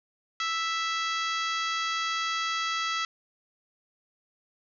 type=harmonic tone with a mistuned harmonic; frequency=659 Hz; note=E5; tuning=1 cent flat; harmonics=2 / 3 / 4 / 5 / 6 / 7 / 8 / 9 / 10; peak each=-30 / -34 / -38 / -35 / -40 / -40 / -44 / -45 / -46 dBFS; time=0.4-3.05 s; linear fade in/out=2 ms; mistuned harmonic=8; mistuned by=-27 cents; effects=none